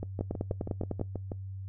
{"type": "two click trains", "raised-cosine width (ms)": 2, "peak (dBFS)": [-18, -22], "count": [9, 9], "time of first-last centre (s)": [[0.21, 1.013], [0.03, 1.318]], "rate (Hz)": [9.96, 6.21], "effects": ["noise-tail reverb RT60 0.2 s tail -24 dB re dry", "added 96 Hz sine -37 dBFS peak until 1.68 s"]}